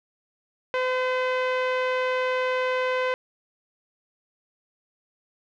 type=tone with low-pass filter; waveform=sawtooth; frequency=510 Hz; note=C5; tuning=44 cents flat; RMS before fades=-25 dBFS; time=0.74-3.14 s; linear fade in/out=0 ms; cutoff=2400 Hz; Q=1.3; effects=none